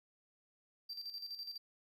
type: tone with tremolo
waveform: triangle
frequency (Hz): 4699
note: D8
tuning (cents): 0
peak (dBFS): -40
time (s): 0.89-1.58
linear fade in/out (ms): 10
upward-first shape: square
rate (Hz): 12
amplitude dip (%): 60
effects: none